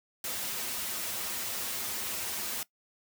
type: noise with comb filter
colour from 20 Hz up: white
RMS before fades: -35 dBFS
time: 0.24-2.63 s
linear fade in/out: 2 ms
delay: 6.8 ms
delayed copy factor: -0.9
effects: noise-tail reverb RT60 0.1 s tail -19 dB re dry + high-pass 80 Hz 12 dB/octave